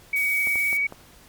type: tone with vibrato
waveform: sine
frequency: 2260 Hz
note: C#7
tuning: 33 cents sharp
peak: -20 dBFS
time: 0.13-0.87 s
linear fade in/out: 5 ms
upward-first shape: triangle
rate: 19 Hz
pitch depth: 21 cents each way
type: noise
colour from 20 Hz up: violet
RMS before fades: -34 dBFS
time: 0.16-0.77 s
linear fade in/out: 2 ms
type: clicks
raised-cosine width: 1 ms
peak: -23 dBFS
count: 4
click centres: 0.472 / 0.557 / 0.729 / 0.924 s
effects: pink hiss -51 dBFS RMS until 1.28 s + MP3 96 kbps